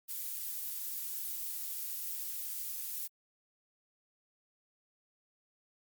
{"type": "noise", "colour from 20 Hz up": "violet", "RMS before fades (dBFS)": -39, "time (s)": [0.08, 3.08], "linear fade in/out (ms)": 20, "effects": ["Opus 48 kbps"]}